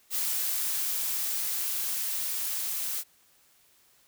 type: noise with level ramp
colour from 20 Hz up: blue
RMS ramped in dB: -29 to -32 dBFS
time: 0.1-3.04 s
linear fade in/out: 50 ms
effects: white hiss -63 dBFS RMS until 4.07 s